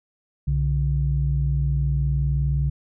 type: tone pair together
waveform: sine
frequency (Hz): 62.7 / 142.31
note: B1 / C#3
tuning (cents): +27 / +46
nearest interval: octave + major second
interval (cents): 1419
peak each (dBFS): -21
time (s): 0.47-2.7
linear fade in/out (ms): 10
effects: tanh soft clip ceiling -11 dBFS